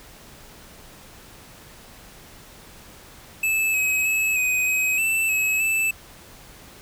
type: tone with pitch steps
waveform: square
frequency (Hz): 2616 / 2547 / 2585 / 2507 / 2531 / 2657 / 2571 / 2636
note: E7 / D#7 / E7 / D#7 / D#7 / E7 / E7 / E7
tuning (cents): -14 / +40 / -34 / +12 / +29 / +13 / -44 / -1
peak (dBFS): -20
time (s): 3.43-5.91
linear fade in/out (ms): 5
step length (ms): 310
effects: pink hiss -46 dBFS RMS until 6.81 s